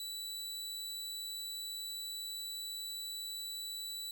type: tone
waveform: sawtooth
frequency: 3951 Hz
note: B7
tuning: in tune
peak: -37 dBFS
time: 0-4.11 s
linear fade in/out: 2 ms
effects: none